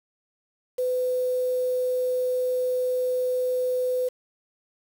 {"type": "tone with quantisation", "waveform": "sine", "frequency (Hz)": 503, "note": "B4", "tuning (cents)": 32, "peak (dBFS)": -22, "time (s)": [0.78, 4.09], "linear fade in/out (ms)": 10, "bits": 7, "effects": []}